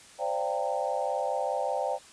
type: tone cluster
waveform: sine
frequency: 518 / 583 / 689 / 786 / 916 Hz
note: C5 / D5 / F5 / G5 / A#5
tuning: -17 / -13 / -24 / +4 / -31 cents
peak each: -33 / -32 / -35 / -32 / -37 dBFS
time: 0.18-1.99 s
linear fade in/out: 50 ms
effects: white hiss -52 dBFS RMS until 2.12 s + resampled to 22050 Hz

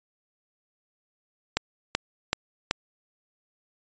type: click train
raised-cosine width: 0.2 ms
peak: -5 dBFS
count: 4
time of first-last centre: 1.57-2.711 s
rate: 2.63 Hz
effects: resampled to 16000 Hz

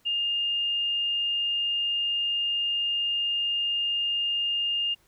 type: tone with frequency modulation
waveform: sine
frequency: 2820 Hz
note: F7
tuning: 16 cents sharp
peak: -24 dBFS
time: 0.05-4.95 s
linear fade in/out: 20 ms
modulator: 44.4 Hz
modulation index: 0.23
effects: pink hiss -64 dBFS RMS until 5.07 s

